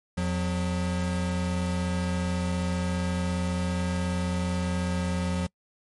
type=tone pair together; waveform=square; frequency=85.3 / 179.96 Hz; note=F2 / F#3; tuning=-40 / -48 cents; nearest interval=octave + minor second; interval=1292 cents; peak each=-30 / -28 dBFS; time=0.17-5.47 s; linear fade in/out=10 ms; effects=noise-tail reverb RT60 0.1 s tail -26 dB re dry + MP3 48 kbps